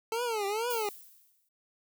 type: tone with vibrato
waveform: 25% pulse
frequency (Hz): 440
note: A4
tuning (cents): 0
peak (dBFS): -26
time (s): 0.12-0.89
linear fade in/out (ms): 2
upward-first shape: triangle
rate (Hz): 2.2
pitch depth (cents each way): 210
type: noise with exponential decay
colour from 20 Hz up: violet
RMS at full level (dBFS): -36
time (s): 0.7-1.49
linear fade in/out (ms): 5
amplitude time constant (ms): 170
effects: none